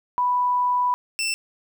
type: tone pair in turn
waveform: sine / 20% pulse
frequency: 987.8 / 2679 Hz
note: B5 / E7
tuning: 0 / +27 cents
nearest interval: octave + perfect fourth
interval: 1727 cents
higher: second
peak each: -18 dBFS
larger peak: neither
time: 0.18-0.94 / 1.19-1.34 s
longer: first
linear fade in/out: 0 ms
effects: 10-bit